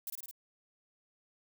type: noise with echo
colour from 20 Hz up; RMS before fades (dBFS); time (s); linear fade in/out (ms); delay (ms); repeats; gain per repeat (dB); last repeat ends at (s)
violet; -39; 0.07-0.1; 2; 53; 4; -2; 0.312
effects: none